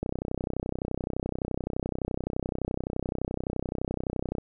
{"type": "click train", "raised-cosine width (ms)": 2, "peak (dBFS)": -16, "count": 139, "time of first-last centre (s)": [0.03, 4.383], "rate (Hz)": 31.7, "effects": []}